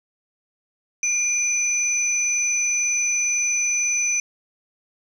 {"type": "tone pair together", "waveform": "sine", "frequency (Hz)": [2388, 6017], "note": ["D7", "F#8"], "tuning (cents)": [28, 28], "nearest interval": "octave + major third", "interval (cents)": 1600, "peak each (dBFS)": [-23, -20], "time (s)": [1.03, 4.2], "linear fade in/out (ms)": 2, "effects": ["tanh soft clip ceiling -11 dBFS", "9-bit"]}